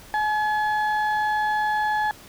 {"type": "tone pair together", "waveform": "sine", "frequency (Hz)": [850.5, 1701], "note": ["G#5", "G#6"], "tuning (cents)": [41, 41], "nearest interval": "octave", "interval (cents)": 1200, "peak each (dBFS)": [-19, -23], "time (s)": [0.14, 2.11], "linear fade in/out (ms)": 0, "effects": ["tanh soft clip ceiling -18 dBFS", "pink hiss -46 dBFS RMS until 2.28 s"]}